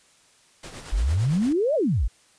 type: noise with tremolo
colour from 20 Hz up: pink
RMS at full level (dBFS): -38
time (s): 0.63-1.53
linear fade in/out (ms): 5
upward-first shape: sine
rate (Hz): 8.8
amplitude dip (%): 50
type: exponential two-way sweep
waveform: sine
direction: up then down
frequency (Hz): 41.66 to 659 to 41.66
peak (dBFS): -19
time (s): 0.92-2.08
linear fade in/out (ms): 10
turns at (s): 1.75
effects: white hiss -58 dBFS RMS until 2.38 s + resampled to 22050 Hz